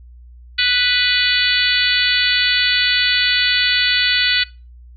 harmonic tone, 493.9 Hz, B4, in tune, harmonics 3 / 4 / 5 / 6 / 7 / 8 / 9, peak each -21 / -21 / -21 / -21 / -21 / -21 / -21 dBFS, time 0.58-4.44 s, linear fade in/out 10 ms, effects noise-tail reverb RT60 0.3 s tail -22 dB re dry + added 60 Hz sine -38 dBFS peak until 4.96 s

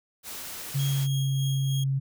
white noise, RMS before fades -38 dBFS, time 0.23-1.08 s, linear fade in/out 50 ms
sine tone with pitch glide, 138.59 to 135.66 Hz, C#3 to C#3, 0 to -37 cents, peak -23 dBFS, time 0.74-2 s, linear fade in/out 20 ms, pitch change -37 cents, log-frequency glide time 0.86-1.22 s
sawtooth tone with tremolo, 3266 Hz, G#7, 30 cents flat, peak -31 dBFS, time 0.79-1.84 s, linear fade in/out 5 ms, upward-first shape sine, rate 3.3 Hz, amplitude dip 45%
effects none

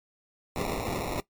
violet noise with sample-and-hold, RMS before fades -31 dBFS, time 0.56-1.2 s, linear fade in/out 0 ms, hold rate 1575 Hz, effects noise-tail reverb RT60 0.1 s tail -18 dB re dry + MP3 96 kbps

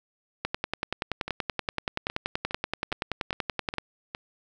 two click trains, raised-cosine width 0.3 ms, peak -11 / -17 dBFS, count 36 / 8, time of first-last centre 0.45-3.783 / 1.28-4.149 s, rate 10.5 / 2.44 Hz, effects none

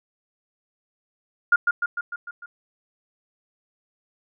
sine tone with echo, 1415 Hz, F6, 22 cents sharp, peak -12 dBFS, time 1.52-1.56 s, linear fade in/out 5 ms, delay 150 ms, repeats 6, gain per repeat -4 dB, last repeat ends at 2.46 s, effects none

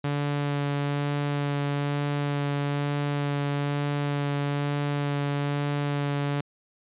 sawtooth tone with vibrato, 143.7 Hz, D3, 37 cents flat, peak -21 dBFS, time 0.04-6.41 s, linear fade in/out 5 ms, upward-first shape sine, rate 1.1 Hz, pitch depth 10 cents each way, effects resampled to 8000 Hz

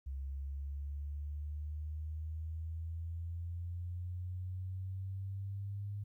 sine exponential sweep, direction up, 67.4 to 102.3 Hz, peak -38 dBFS, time 0.06-6.04 s, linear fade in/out 10 ms, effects 13-bit

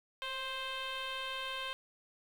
sine tone with frequency modulation, 2093 Hz, C7, in tune, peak -34 dBFS, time 0.22-1.73 s, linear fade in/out 0 ms, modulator 520 Hz, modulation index 2.9, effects tanh soft clip ceiling -36 dBFS + 10-bit

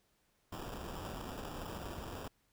pink noise with sample-and-hold, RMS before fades -44 dBFS, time 0.52-2.28 s, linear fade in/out 5 ms, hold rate 2100 Hz, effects pink hiss -75 dBFS RMS until 2.52 s

